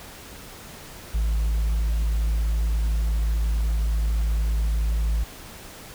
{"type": "tone", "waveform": "sine", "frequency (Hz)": 54.4, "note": "A1", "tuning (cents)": -19, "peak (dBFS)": -17, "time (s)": [1.14, 5.24], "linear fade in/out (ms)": 10, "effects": ["tanh soft clip ceiling -19 dBFS", "pink hiss -42 dBFS RMS until 5.94 s"]}